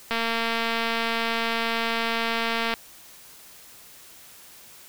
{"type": "click train", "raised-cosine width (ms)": 0.3, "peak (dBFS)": -10, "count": 603, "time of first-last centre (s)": [0.11, 2.739], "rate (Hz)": 229, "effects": ["white hiss -48 dBFS RMS until 4.88 s"]}